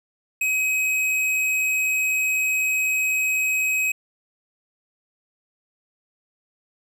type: tone with hard clipping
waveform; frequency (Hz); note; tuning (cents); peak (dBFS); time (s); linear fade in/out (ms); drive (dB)
sine; 2536; D#7; +32; -21; 0.41-3.92; 5; 12
effects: none